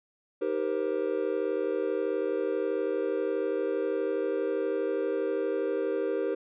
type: chord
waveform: triangle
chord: C minor seventh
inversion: first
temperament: just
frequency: 314 / 392.4 / 470.9 / 523.3 Hz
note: Eb4 / G4 / Bb4 / C5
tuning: +16 / +2 / +18 / 0 cents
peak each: -33 / -29 / -29 / -32 dBFS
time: 0.41-6.35 s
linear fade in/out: 10 ms
effects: resampled to 8000 Hz